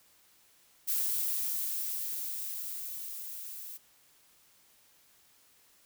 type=noise with level ramp; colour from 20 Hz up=violet; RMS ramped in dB=-30 to -44 dBFS; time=0.87-3.78 s; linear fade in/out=20 ms; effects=white hiss -64 dBFS RMS until 5.85 s